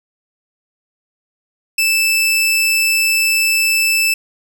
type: tone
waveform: sawtooth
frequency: 2637 Hz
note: E7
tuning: in tune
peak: -9 dBFS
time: 1.78-4.14 s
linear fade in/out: 5 ms
effects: none